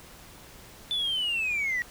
sine linear sweep, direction down, 3520 to 1897 Hz, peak -24 dBFS, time 0.91-1.82 s, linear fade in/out 0 ms, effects tanh soft clip ceiling -23 dBFS + pink hiss -49 dBFS RMS until 1.9 s

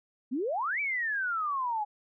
sine exponential two-way sweep, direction up then down, 231.1 to 2349 to 817 Hz, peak -28 dBFS, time 0.31-1.85 s, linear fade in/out 20 ms, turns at 0.8 s, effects none

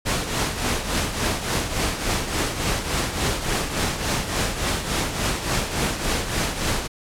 pink noise with tremolo, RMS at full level -21 dBFS, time 0.05-6.88 s, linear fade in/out 20 ms, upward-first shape triangle, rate 3.5 Hz, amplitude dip 65%, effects low-pass 10000 Hz 12 dB/octave

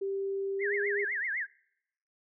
sine tone with pitch glide, 392 to 405.6 Hz, G4 to G#4, 0 to -41 cents, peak -30 dBFS, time 0.01-1.05 s, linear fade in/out 10 ms, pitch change +59 cents, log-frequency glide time 0.59-0.66 s
sine tone with vibrato, 1843 Hz, A#6, 20 cents flat, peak -30 dBFS, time 0.59-1.47 s, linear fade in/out 50 ms, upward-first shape triangle, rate 7.9 Hz, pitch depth 290 cents each way
effects noise-tail reverb RT60 0.8 s tail -25 dB re dry

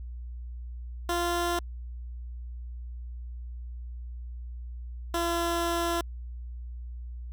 15% pulse tone pair in turn, 346.5 / 340.4 Hz, F4 / F4, -14 / -44 cents, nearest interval unison, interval 30 cents, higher first, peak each -20 / -20 dBFS, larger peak neither, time 1.09-1.59 / 5.14-6.01 s, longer second, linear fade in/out 2 ms, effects added 60 Hz sine -36 dBFS peak until 7.32 s

